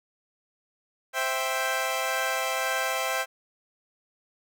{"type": "chord", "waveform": "15% pulse", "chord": "C major", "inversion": "none", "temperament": "equal", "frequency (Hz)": [523.3, 659.3, 784], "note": ["C5", "E5", "G5"], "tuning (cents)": [0, 0, 0], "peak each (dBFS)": -24, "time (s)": [1.13, 3.26], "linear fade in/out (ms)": 50, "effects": []}